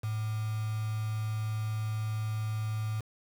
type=tone with quantisation; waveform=sine; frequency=108.4 Hz; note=A2; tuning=25 cents flat; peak=-30 dBFS; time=0.03-3.01 s; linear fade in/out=10 ms; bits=7; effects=none